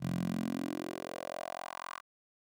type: tone with high-pass filter sweep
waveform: 10% pulse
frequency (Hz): 44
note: F1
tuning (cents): +14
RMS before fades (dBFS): -38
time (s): 0-2.02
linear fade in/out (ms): 50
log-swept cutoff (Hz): 140 to 1200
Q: 3.5
effects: none